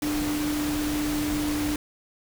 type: tone in noise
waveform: sine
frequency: 297.9 Hz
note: D4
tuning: 25 cents sharp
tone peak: -25 dBFS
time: 0.02-1.76 s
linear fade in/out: 2 ms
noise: pink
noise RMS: -32 dBFS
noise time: 0.02-1.76 s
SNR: +4 dB
effects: none